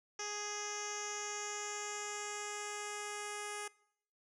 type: tone with low-pass filter sweep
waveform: 10% pulse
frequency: 415.3 Hz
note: G#4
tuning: in tune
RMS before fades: -42 dBFS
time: 0.19-3.68 s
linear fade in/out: 5 ms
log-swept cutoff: 5900 to 8900 Hz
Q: 5.3
effects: noise-tail reverb RT60 0.7 s tail -23 dB re dry